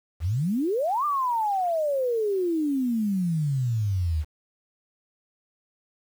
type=exponential two-way sweep; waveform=sine; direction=up then down; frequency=73.42 to 1210 to 73.42 Hz; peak=-22 dBFS; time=0.2-4.25 s; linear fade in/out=50 ms; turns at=1.05 s; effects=8-bit